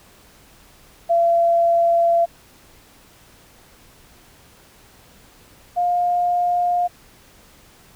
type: tone pair in turn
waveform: sine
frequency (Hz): 680 / 707.5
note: F5 / F5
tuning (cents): -46 / +22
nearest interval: minor second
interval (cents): 68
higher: second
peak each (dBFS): -13 / -16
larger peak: first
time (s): 1.09-2.26 / 5.76-6.88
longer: first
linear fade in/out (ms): 20
effects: pink hiss -50 dBFS RMS until 7.95 s